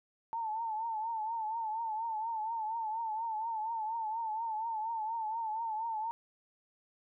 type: tone with vibrato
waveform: sine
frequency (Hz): 891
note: A5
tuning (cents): +22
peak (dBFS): -33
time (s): 0.33-6.11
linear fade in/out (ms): 0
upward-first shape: triangle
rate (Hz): 4.2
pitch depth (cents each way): 89
effects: none